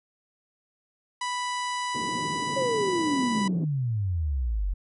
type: harmonic tone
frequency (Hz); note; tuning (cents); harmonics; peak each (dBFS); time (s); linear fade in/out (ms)
988; B5; 0; 1 / 2 / 3 / 4 / 5 / 6 / 7 / 8 / 9 / 10; -29 / -35 / -39 / -41 / -43 / -45 / -46 / -47 / -48 / -49; 1.21-3.48; 5
type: band-pass noise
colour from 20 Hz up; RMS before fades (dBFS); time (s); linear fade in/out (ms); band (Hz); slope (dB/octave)
white; -36; 1.94-3.65; 10; 130 to 370; 24
type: exponential sweep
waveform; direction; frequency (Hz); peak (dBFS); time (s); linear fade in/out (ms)
sine; down; 554.4 to 43.65; -24; 2.56-4.74; 10
effects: none